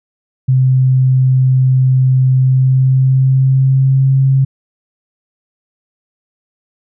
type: tone with pitch glide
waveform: sine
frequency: 130 to 134.27 Hz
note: C3 to C3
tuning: -11 to +45 cents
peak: -7 dBFS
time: 0.48-4.45 s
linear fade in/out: 10 ms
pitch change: +56 cents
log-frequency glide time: 2.35-4.14 s
effects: none